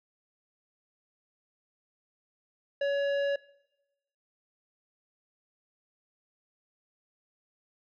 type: tone with hard clipping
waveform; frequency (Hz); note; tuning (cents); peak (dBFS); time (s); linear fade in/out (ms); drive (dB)
sine; 563; C#5; +27; -28; 2.81-3.36; 5; 13
effects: noise-tail reverb RT60 0.9 s tail -21 dB re dry + low-pass 4000 Hz 12 dB/octave